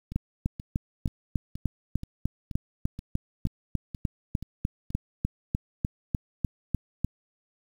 two click trains, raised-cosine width 5 ms, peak -13 / -24 dBFS, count 24 / 11, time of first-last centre 0.16-7.046 / 0.12-4.905 s, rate 3.34 / 2.09 Hz, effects 8-bit

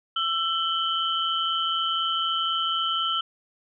sine tone cluster, 1335 / 3013 / 3177 Hz, E6 / F#7 / G7, +22 / +31 / +23 cents, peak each -26 / -27 / -30 dBFS, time 0.16-3.21 s, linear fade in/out 5 ms, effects none

